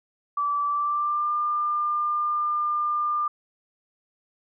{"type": "tone with pitch glide", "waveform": "sine", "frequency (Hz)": [1158, 1200.2], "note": ["D6", "D6"], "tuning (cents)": [-25, 37], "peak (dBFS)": -22, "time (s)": [0.37, 3.28], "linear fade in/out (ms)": 5, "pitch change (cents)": 62, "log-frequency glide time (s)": [0.65, 1.32], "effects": []}